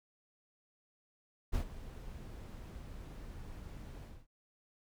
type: noise with ADSR envelope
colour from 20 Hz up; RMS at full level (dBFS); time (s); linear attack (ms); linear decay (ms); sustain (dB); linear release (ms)
brown; -32; 1.52-4.27; 29; 96; -15; 230
effects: none